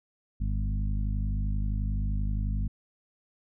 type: harmonic tone with a mistuned harmonic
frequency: 50.7 Hz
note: G#1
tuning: 41 cents flat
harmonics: 1 / 2 / 3 / 4 / 5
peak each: -27 / -33 / -40 / -38 / -45 dBFS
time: 0.4-2.68 s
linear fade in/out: 10 ms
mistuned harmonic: 1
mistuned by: -54 cents
effects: none